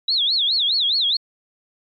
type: tone with vibrato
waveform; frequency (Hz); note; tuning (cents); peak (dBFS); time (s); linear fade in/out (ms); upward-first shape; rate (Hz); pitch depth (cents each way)
sine; 3784; A#7; +25; -16; 0.08-1.17; 5; sine; 4.8; 260
effects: MP3 96 kbps